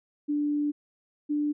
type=tone pair in turn; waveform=sine; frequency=293.7 / 295.4 Hz; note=D4 / D4; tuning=0 / +10 cents; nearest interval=unison; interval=10 cents; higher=second; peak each=-24 dBFS; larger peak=neither; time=0.28-0.72 / 1.29-1.53 s; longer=first; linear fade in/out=20 ms; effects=none